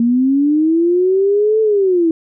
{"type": "linear two-way sweep", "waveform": "sine", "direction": "up then down", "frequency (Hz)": [230, 442.2, 319.2], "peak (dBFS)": -10, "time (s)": [0, 2.11], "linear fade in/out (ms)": 2, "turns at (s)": 1.61, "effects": []}